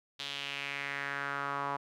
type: tone with band-pass filter sweep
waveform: sawtooth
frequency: 140.7 Hz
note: C#3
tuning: 26 cents sharp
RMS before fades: -37 dBFS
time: 0.19-1.77 s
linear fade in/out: 10 ms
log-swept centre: 3600 to 1000 Hz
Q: 3.2
effects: none